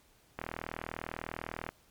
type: click train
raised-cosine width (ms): 0.5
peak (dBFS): -21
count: 53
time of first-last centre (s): 0.39-1.69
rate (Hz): 40
effects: pink hiss -65 dBFS RMS until 1.9 s + MP3 96 kbps